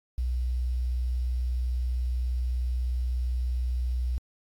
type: tone with quantisation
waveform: sine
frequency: 61.74 Hz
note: B1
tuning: in tune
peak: -25 dBFS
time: 0.18-4.18 s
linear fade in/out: 0 ms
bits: 9
effects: AAC 64 kbps